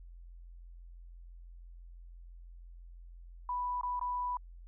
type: tone with dropouts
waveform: sine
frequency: 987.8 Hz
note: B5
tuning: in tune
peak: -32 dBFS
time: 3.49-4.37 s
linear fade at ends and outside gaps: 2 ms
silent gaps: 3.812-3.832 / 3.995-4.012 s
effects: added 43 Hz sine -48 dBFS peak until 4.67 s